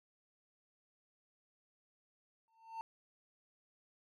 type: tone with exponential growth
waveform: triangle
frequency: 900 Hz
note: A5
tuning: 39 cents sharp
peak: -36 dBFS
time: 2.48-2.81 s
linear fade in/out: 0 ms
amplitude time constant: 70 ms
effects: none